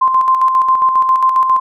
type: tone with tremolo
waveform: sine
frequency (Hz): 1044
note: C6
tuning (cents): -4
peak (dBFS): -7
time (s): 0.01-1.6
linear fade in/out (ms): 10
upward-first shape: square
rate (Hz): 7.4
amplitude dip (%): 45
effects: none